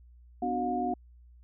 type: tone cluster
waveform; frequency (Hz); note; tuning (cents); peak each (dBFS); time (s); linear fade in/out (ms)
sine; 251.4 / 295.9 / 366.2 / 716; B3 / D4 / F#4 / F5; +31 / +13 / -18 / +43; -33 / -37 / -36 / -30; 0.42-0.94; 5
effects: added 60 Hz sine -52 dBFS peak until 1.43 s